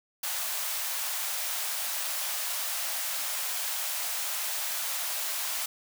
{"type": "high-pass noise", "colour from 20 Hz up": "white", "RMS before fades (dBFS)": -32, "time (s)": [0.23, 5.66], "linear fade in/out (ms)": 5, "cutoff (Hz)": 570, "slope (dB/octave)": 48, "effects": []}